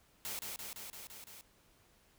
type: noise with echo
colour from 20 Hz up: white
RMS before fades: -41 dBFS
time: 0.25-0.39 s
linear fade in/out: 0 ms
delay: 170 ms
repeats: 6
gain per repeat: -2 dB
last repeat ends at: 1.41 s
effects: pink hiss -68 dBFS RMS until 2.18 s